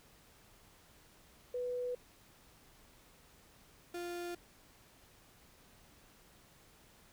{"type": "tone pair in turn", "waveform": ["sine", "35% pulse"], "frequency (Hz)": [493.8, 349.2], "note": ["B4", "F4"], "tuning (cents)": [0, 0], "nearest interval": "tritone", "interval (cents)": 600, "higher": "first", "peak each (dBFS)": [-35, -38], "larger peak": "first", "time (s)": [[1.54, 1.95], [3.94, 4.35]], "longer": "neither", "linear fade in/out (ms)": 5, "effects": ["pink hiss -63 dBFS RMS until 7.12 s"]}